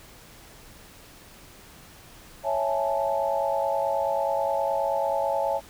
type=chord; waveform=sine; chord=A major seventh; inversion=first; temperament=equal; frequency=554.4 / 659.3 / 830.6 / 880 Hz; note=C#5 / E5 / G#5 / A5; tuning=0 / 0 / 0 / 0 cents; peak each=-27 / -28 / -30 / -29 dBFS; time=2.43-5.61 s; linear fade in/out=50 ms; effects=pink hiss -49 dBFS RMS until 5.69 s